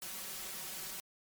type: noise with comb filter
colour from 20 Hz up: white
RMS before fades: -43 dBFS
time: 0.02-1 s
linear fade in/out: 0 ms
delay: 5.3 ms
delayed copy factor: +0.95
effects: MP3 96 kbps